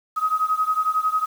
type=beating tone pair; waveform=sine; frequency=1260 / 1271 Hz; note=D#6 / D#6; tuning=+21 / +36 cents; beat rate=11 Hz; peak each=-21 / -23 dBFS; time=0.16-1.26 s; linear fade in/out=20 ms; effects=7-bit